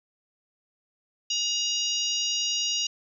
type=harmonic tone with a mistuned harmonic; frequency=950 Hz; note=A#5; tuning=33 cents sharp; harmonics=3 / 4 / 5 / 6 / 7; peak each=-28 / -33 / -32 / -32 / -34 dBFS; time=1.3-2.87 s; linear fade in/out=5 ms; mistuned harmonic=5; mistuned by=+22 cents; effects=10-bit